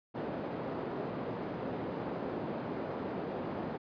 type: band-pass noise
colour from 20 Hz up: white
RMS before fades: -38 dBFS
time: 0.14-3.78 s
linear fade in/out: 20 ms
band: 150 to 520 Hz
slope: 12 dB/octave
effects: resampled to 11025 Hz